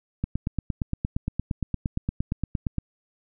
click train, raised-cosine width 5 ms, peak -13 dBFS, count 23, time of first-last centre 0.24-2.783 s, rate 8.65 Hz, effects none

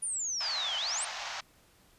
sine exponential two-way sweep, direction down then up, 9780 to 2960 to 9210 Hz, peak -31 dBFS, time 0.02-1.05 s, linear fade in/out 10 ms, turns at 0.77 s
pink band-pass noise, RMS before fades -39 dBFS, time 0.4-1.41 s, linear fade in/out 10 ms, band 660 to 6500 Hz, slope 48 dB/octave
effects pink hiss -63 dBFS RMS until 1.98 s + resampled to 32000 Hz

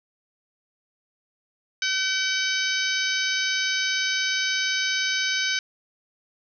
harmonic tone with a mistuned harmonic, 763 Hz, G5, 47 cents flat, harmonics 2 / 3 / 4 / 5 / 6 / 7 / 8, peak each -27 / -29 / -30 / -31 / -32 / -32 / -33 dBFS, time 1.82-5.59 s, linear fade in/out 2 ms, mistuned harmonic 7, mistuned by -29 cents, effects none

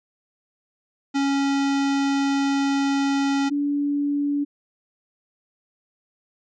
square / sine tone pair in turn, 277.2 / 287.3 Hz, C#4 / D4, 0 / -38 cents, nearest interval minor second, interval 62 cents, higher second, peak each -20 dBFS, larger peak neither, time 1.14-3.5 / 3.5-4.45 s, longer first, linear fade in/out 20 ms, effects resampled to 16000 Hz

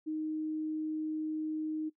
sine tone, 311.1 Hz, D#4, in tune, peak -32 dBFS, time 0.06-1.9 s, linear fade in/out 20 ms, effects noise-tail reverb RT60 0.1 s tail -18 dB re dry

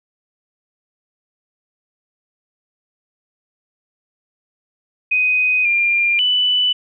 sine tone with pitch steps, 2502 / 2395 / 2984 Hz, D#7 / D7 / F#7, +9 / +33 / +14 cents, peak -13 dBFS, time 5.11-6.73 s, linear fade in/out 10 ms, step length 540 ms, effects none

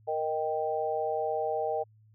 sine chord, Eb major, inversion second, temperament equal, 466.2 / 622.3 / 784 Hz, Bb4 / Eb5 / G5, 0 / 0 / 0 cents, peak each -32 dBFS, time 0.07-1.84 s, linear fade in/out 20 ms, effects added 108 Hz sine -57 dBFS peak until 2.14 s

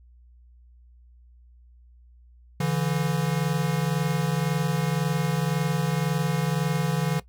square tone pair together, 143.61 / 165.5 Hz, D3 / E3, -38 / +7 cents, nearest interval major second, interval 245 cents, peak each -26 dBFS, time 2.6-7.2 s, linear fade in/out 5 ms, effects noise-tail reverb RT60 0.1 s tail -17 dB re dry + added 60 Hz sine -50 dBFS peak until 7.28 s

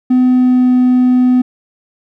triangle tone with pitch glide, 252.9 to 251.3 Hz, B3 to B3, +41 to +30 cents, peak -4 dBFS, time 0.1-1.42 s, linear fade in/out 10 ms, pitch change -11 cents, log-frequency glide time 0.25-0.71 s, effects tanh soft clip ceiling -1 dBFS

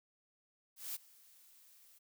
blue noise with ADSR envelope, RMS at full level -40 dBFS, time 0.76-1.99 s, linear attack 190 ms, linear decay 21 ms, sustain -23 dB, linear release 16 ms, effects none

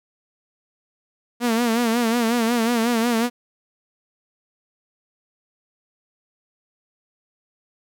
sawtooth tone with vibrato, 233.1 Hz, A#3, in tune, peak -14 dBFS, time 1.4-3.3 s, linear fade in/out 50 ms, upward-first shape sine, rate 5.5 Hz, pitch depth 81 cents each way, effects none

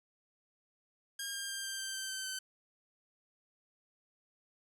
10% pulse tone with pitch steps, 1616 / 1603.9 / 1591.9 / 1580 / 1568.2 / 1556.5 / 1544.8 / 1533.3 Hz, G#6 / G6 / G6 / G6 / G6 / G6 / G6 / G6, -48 / +39 / +26 / +13 / 0 / -13 / -26 / -39 cents, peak -29 dBFS, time 1.19-2.39 s, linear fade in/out 5 ms, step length 150 ms, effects none

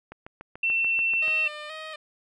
click train, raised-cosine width 0.5 ms, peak -25 dBFS, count 9, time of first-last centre 0.12-1.281 s, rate 6.89 Hz
sine tone, 2695 Hz, E7, 38 cents sharp, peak -21 dBFS, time 0.63-1.48 s, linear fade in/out 5 ms
10% pulse tone with vibrato, 614 Hz, D#5, 23 cents flat, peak -27 dBFS, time 1.22-1.96 s, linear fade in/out 5 ms, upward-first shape square, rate 2.1 Hz, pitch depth 38 cents each way
effects low-pass 5000 Hz 12 dB/octave

